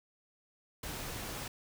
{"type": "noise", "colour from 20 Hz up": "pink", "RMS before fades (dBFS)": -41, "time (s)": [0.83, 1.48], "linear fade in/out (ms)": 5, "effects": []}